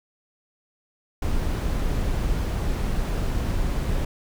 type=noise; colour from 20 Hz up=brown; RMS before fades=-24 dBFS; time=1.22-4.05 s; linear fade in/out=5 ms; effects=none